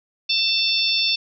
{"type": "harmonic tone", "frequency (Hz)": 890, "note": "A5", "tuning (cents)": 20, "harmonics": [3, 4, 5, 6], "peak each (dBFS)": [-24, -22, -23, -24], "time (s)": [0.29, 1.16], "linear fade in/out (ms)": 10, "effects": []}